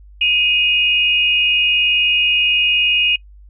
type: tone pair together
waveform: sine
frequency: 2500 / 2861 Hz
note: D#7 / F7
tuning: +8 / +41 cents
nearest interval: major second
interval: 233 cents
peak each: -15 dBFS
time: 0.21-3.16 s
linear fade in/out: 5 ms
effects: noise-tail reverb RT60 0.1 s tail -22 dB re dry + added 50 Hz sine -39 dBFS peak until 3.49 s